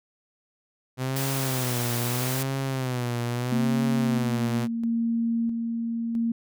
sawtooth tone with vibrato, 127.2 Hz, C3, 48 cents flat, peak -22 dBFS, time 0.97-4.68 s, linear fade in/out 50 ms, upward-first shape sine, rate 0.78 Hz, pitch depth 110 cents each way
white high-pass noise, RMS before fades -32 dBFS, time 1.16-2.43 s, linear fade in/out 5 ms, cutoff 280 Hz, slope 96 dB/octave
sine tone with tremolo, 230.8 Hz, A#3, 17 cents flat, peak -22 dBFS, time 3.52-6.32 s, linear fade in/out 5 ms, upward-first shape square, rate 0.76 Hz, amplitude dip 35%
effects none

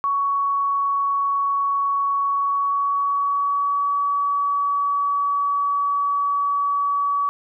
sine tone with pitch glide, 1118 to 1138.2 Hz, C#6 to C#6, +14 to +45 cents, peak -18 dBFS, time 0.04-7.29 s, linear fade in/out 0 ms, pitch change +31 cents, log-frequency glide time 2.24-3.93 s, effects none

